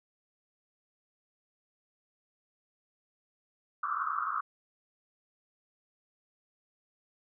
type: band-pass noise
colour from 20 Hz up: pink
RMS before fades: -33 dBFS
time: 3.83-4.41 s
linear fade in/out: 5 ms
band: 1100 to 1400 Hz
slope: 96 dB/octave
effects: none